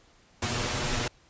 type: noise with comb filter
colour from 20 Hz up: pink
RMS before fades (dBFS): -29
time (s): 0.42-1.08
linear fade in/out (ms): 5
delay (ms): 8.3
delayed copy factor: +0.85
effects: pink hiss -60 dBFS RMS until 1.29 s + resampled to 16000 Hz